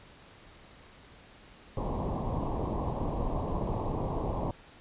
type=low-pass noise; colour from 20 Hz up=pink; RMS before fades=-32 dBFS; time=1.77-4.51 s; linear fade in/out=2 ms; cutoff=1100 Hz; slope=96 dB/octave; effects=pink hiss -54 dBFS RMS until 4.8 s + resampled to 8000 Hz